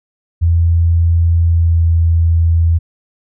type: tone with pitch glide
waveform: sine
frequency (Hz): 84.1 to 83.13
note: E2 to E2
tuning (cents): +35 to +15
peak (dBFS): -8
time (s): 0.41-2.79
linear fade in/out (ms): 20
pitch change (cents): -20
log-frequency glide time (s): 1.43-1.84
effects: none